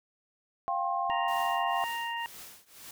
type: chord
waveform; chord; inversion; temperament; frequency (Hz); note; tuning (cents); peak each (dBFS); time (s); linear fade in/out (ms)
sine; F suspended second; none; equal with one note detuned; 698.5 / 784 / 1066; F5 / G5 / C6; 0 / 0 / +32; -32; 0.68-1.84; 0
type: click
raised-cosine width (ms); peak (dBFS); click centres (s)
3; -35; 1.097
type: harmonic tone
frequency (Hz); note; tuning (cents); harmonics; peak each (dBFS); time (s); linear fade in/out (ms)
932.3; A#5; 0; 1 / 2 / 3; -34 / -37 / -39; 1.1-2.26; 0
type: noise with tremolo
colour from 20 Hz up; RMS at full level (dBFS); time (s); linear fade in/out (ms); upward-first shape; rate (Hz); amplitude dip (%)
white; -45; 1.28-2.91; 2; triangle; 2; 95
effects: none